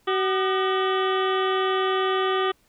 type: harmonic tone with a mistuned harmonic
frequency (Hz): 378.3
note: F#4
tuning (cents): +38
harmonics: 1 / 2 / 3 / 4 / 5 / 6 / 7 / 8 / 9 / 10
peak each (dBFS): -23 / -30 / -26 / -36 / -33 / -42 / -42 / -34 / -35 / -48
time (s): 0.07-2.52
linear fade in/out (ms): 10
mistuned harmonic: 3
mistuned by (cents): +110
effects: pink hiss -63 dBFS RMS until 2.68 s